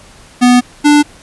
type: tone pair in turn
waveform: square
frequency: 246.9 / 294.4 Hz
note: B3 / D4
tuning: 0 / +4 cents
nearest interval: minor third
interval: 304 cents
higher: second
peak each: -5 dBFS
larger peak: neither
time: 0.41-0.61 / 0.84-1.03 s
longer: first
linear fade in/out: 20 ms
effects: pink hiss -40 dBFS RMS until 1.22 s + resampled to 24000 Hz